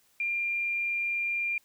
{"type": "tone", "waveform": "sine", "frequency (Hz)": 2392, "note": "D7", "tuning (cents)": 31, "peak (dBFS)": -27, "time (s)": [0.2, 1.58], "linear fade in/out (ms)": 2, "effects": ["white hiss -66 dBFS RMS until 1.64 s"]}